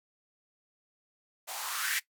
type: noise with band-pass filter sweep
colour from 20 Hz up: violet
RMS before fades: -34 dBFS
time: 1.47-2 s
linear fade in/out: 20 ms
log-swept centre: 680 to 2000 Hz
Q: 4.4
effects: noise-tail reverb RT60 0.1 s tail -18 dB re dry